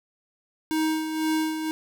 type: tone with tremolo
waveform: square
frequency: 314.8 Hz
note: D#4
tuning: 20 cents sharp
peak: -22 dBFS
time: 0.71-1.71 s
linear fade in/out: 0 ms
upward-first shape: sine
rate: 2 Hz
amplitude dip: 55%
effects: none